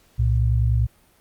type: tone pair together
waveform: sine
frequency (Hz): 65.5 / 115.5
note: C2 / A#2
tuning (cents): +2 / -16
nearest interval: minor seventh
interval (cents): 982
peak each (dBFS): -19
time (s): 0.18-0.87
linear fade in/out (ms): 20
effects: pink hiss -58 dBFS RMS until 1.2 s + Opus 48 kbps